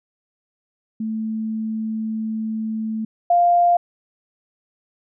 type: tone pair in turn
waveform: sine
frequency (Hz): 220 / 698.5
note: A3 / F5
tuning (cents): 0 / 0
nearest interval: octave + minor sixth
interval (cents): 2000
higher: second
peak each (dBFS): -22 / -12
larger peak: second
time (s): 1-3.05 / 3.3-3.77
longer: first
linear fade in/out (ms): 5
effects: none